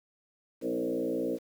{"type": "tone with frequency modulation", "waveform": "sine", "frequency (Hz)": 392, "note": "G4", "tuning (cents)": 0, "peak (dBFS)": -28, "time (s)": [0.61, 1.39], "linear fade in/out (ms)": 50, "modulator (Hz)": 59.6, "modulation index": 2.6, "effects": ["9-bit"]}